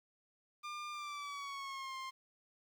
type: tone with pitch glide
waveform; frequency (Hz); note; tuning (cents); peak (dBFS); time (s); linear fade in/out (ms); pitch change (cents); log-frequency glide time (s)
sawtooth; 1200 to 1056.8; D6 to C6; +37 to +17; -38; 0.63-2.11; 20; -220; 0.91-1.96
effects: low-pass 6000 Hz 12 dB/octave + 11-bit